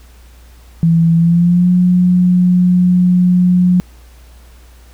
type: tone with pitch glide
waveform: sine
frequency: 165.9 to 179.87 Hz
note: E3 to F#3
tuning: +11 to -49 cents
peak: -7 dBFS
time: 0.83-3.8 s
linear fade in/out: 0 ms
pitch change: +140 cents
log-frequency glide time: 1.15-1.7 s
effects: added 60 Hz sine -38 dBFS peak until 4.93 s + pink hiss -48 dBFS RMS until 4.93 s